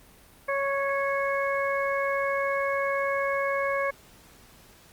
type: harmonic tone with a mistuned harmonic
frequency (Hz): 554.4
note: C#5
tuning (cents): 0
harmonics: 1 / 2 / 3 / 4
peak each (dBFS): -27 / -30 / -32 / -33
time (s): 0.48-3.91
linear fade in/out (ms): 10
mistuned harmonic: 4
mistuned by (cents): -21
effects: pink hiss -54 dBFS RMS until 4.92 s + Opus 32 kbps